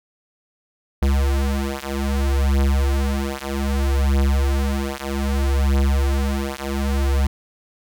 square beating tone pair, 68.3 / 68.93 Hz, C#2 / C#2, -25 / -9 cents, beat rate 0.63 Hz, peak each -21 dBFS, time 1.02-7.27 s, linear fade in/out 5 ms, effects none

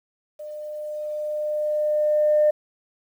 sine tone with level ramp, 603 Hz, D5, 46 cents sharp, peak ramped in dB -33 to -13 dBFS, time 0.39-2.51 s, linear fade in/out 10 ms, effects tanh soft clip ceiling -10 dBFS + 9-bit

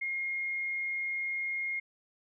sine tone, 2140 Hz, C7, 38 cents sharp, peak -31 dBFS, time 0.01-1.8 s, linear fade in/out 10 ms, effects none

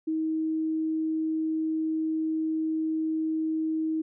sine tone, 317.1 Hz, D#4, 33 cents sharp, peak -25 dBFS, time 0.07-4.02 s, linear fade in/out 10 ms, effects none

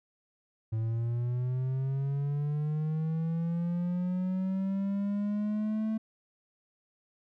triangle linear sweep, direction up, 110 to 220.7 Hz, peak -26 dBFS, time 0.72-5.98 s, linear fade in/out 10 ms, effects none

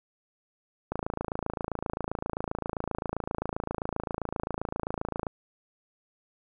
click train, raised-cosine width 1 ms, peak -16 dBFS, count 121, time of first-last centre 0.92-5.268 s, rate 27.6 Hz, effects none

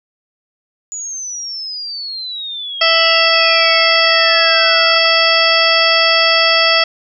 sine exponential sweep, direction down, 6940 to 1295 Hz, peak -22 dBFS, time 0.92-5.06 s, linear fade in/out 0 ms
harmonic tone, 659.3 Hz, E5, in tune, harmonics 1 / 2 / 3 / 4 / 5 / 7 / 8, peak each -17 / -17 / -17 / -17 / -17 / -17 / -17 dBFS, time 2.81-6.84 s, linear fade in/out 5 ms
effects none

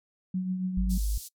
sine tone with tremolo, 185 Hz, F#3, in tune, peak -25 dBFS, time 0.34-0.98 s, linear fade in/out 5 ms, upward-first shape triangle, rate 7.2 Hz, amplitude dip 50%
sine tone, 51.6 Hz, G#1, 10 cents flat, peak -25 dBFS, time 0.77-1.18 s, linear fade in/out 5 ms
white band-pass noise, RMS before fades -43 dBFS, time 0.89-1.29 s, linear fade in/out 20 ms, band 4300 to 14000 Hz, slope 24 dB/octave
effects noise-tail reverb RT60 0.1 s tail -23 dB re dry

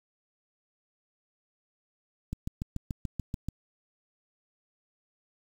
click train, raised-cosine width 5 ms, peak -20 dBFS, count 9, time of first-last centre 2.33-3.486 s, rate 6.92 Hz, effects 8-bit

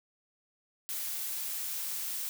blue noise, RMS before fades -36 dBFS, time 0.89-2.29 s, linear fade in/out 0 ms, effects none

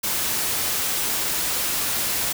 white noise, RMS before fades -24 dBFS, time 0.03-2.33 s, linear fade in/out 10 ms, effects none

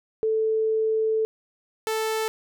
sine / sawtooth tone pair in turn, 440 / 440 Hz, A4 / A4, 0 / 0 cents, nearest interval unison, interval 0 cents, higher neither, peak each -20 dBFS, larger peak neither, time 0.23-1.25 / 1.87-2.28 s, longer first, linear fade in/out 0 ms, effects none

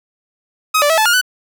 sawtooth tone with pitch steps, 1263 / 584 / 648 / 870 / 1419 / 1496 Hz, D#6 / D5 / E5 / A5 / F6 / F#6, +26 / -10 / -30 / -20 / +27 / +19 cents, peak -7 dBFS, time 0.74-1.214 s, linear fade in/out 10 ms, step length 79 ms, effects none

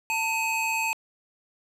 square tone pair together, 895 / 2530 Hz, A5 / D#7, +29 / +28 cents, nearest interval octave + tritone, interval 1799 cents, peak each -29 / -27 dBFS, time 0.1-0.93 s, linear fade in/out 0 ms, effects low-pass 12000 Hz 12 dB/octave + 9-bit

